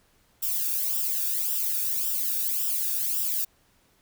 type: noise with flanger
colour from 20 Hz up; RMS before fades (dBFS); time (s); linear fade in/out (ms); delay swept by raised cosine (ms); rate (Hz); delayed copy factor
violet; -27; 0.42-3.45; 10; 0.46 to 1; 1.8; -0.75
effects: pink hiss -64 dBFS RMS until 4.01 s